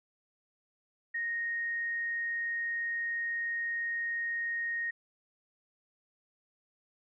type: tone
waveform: sine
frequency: 1863 Hz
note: A#6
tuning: 2 cents flat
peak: -31 dBFS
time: 1.14-4.91 s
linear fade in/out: 10 ms
effects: none